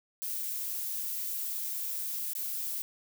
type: noise with dropouts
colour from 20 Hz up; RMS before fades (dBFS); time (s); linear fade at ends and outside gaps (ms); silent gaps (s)
violet; -35; 0.22-2.82; 0; 2.334-2.352
effects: none